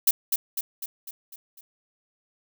violet noise with echo, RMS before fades -18 dBFS, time 0.07-0.11 s, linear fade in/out 5 ms, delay 250 ms, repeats 6, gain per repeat -5 dB, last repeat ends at 1.61 s, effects none

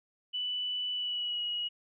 sine tone with pitch glide, 2977 to 2904 Hz, F#7 to F#7, +10 to -33 cents, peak -31 dBFS, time 0.33-1.69 s, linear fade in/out 20 ms, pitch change -43 cents, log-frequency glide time 0.92-1.42 s, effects none

